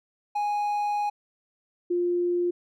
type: tone pair in turn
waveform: triangle / sine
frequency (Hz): 828 / 351.4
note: G#5 / F4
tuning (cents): -5 / +11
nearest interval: octave + minor third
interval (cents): 1484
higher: first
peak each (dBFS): -22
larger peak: neither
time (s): 0.35-1.1 / 1.9-2.51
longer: first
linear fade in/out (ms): 10
effects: none